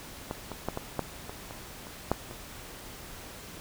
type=clicks; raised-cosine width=1 ms; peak=-18 / -22 / -15 / -18 / -14 / -24 / -25 / -30 / -10 / -28 dBFS; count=10; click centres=0.311 / 0.517 / 0.686 / 0.774 / 0.993 / 1.295 / 1.509 / 1.869 / 2.116 / 2.311 s; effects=pink hiss -45 dBFS RMS until 3.6 s